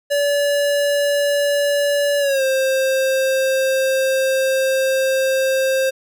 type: tone with pitch glide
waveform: square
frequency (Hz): 574 to 529.4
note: D5 to C5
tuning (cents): -40 to +20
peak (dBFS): -16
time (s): 0.1-5.91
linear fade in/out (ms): 20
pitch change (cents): -140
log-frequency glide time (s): 2.19-2.43
effects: none